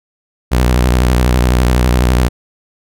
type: tone with vibrato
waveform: sawtooth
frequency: 61.74 Hz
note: B1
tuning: in tune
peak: -5 dBFS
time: 0.51-2.29 s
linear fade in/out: 20 ms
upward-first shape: sine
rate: 12 Hz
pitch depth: 100 cents each way
effects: none